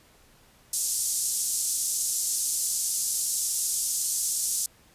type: band-pass noise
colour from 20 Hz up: pink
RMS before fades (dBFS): -28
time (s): 0.73-4.66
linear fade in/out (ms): 2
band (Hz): 6300 to 11000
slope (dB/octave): 24
effects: pink hiss -58 dBFS RMS until 4.94 s + resampled to 32000 Hz